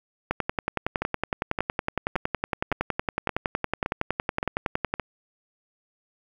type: two click trains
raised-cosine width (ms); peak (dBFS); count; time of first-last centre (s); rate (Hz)
0.5; -11 / -9; 8 / 51; 1.02-4.997 / 0.31-4.94; 1.76 / 10.8
effects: 8-bit